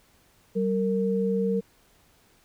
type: tone pair together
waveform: sine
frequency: 192.3 / 460 Hz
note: G3 / A#4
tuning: -33 / -23 cents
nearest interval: octave + minor third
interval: 1510 cents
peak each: -25 dBFS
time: 0.55-1.61 s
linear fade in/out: 20 ms
effects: pink hiss -61 dBFS RMS until 2.44 s